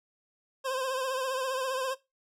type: tone with vibrato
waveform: 25% pulse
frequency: 523.3 Hz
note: C5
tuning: in tune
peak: -26 dBFS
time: 0.64-1.95 s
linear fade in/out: 20 ms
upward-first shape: triangle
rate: 15 Hz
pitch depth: 66 cents each way
effects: noise-tail reverb RT60 0.2 s tail -17 dB re dry + low-pass 12000 Hz 12 dB/octave